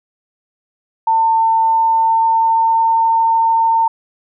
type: tone with pitch glide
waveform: sine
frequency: 899 to 906.8 Hz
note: A5 to A#5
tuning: +37 to -48 cents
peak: -10 dBFS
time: 1.07-3.88 s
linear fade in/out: 5 ms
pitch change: +15 cents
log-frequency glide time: 1.65-3.12 s
effects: none